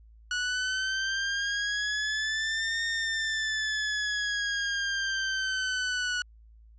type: exponential two-way sweep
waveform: sawtooth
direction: up then down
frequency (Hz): 1465 to 1832 to 1465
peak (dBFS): -24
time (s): 0.31-6.22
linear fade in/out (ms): 2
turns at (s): 2.84
effects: added 55 Hz sine -51 dBFS peak until 6.78 s + resampled to 16000 Hz